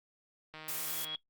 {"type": "click train", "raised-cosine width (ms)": 0.3, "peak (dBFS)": -31, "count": 96, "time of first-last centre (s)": [0.54, 1.149], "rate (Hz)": 156}
{"type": "tone with exponential growth", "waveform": "sine", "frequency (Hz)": 3322, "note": "G#7", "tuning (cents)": 0, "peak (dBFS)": -34, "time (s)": [0.56, 1.16], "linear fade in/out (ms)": 2, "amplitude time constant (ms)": 130}
{"type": "noise", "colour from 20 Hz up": "blue", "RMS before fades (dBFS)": -37, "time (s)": [0.68, 1.05], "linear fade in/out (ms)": 5}
{"effects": ["noise-tail reverb RT60 0.1 s tail -18 dB re dry", "Opus 48 kbps"]}